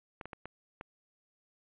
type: clicks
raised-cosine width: 0.5 ms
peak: -27 dBFS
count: 5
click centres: 0.212 / 0.256 / 0.332 / 0.456 / 0.811 s
effects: resampled to 8000 Hz